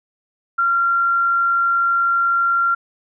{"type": "tone", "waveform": "sine", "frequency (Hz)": 1378, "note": "F6", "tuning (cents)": -24, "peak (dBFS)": -14, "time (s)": [0.58, 2.75], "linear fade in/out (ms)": 10, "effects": []}